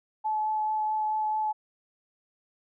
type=tone with vibrato; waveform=sine; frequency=861 Hz; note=A5; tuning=38 cents flat; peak=-25 dBFS; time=0.24-1.53 s; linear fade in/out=20 ms; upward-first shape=sine; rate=4.6 Hz; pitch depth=9 cents each way; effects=none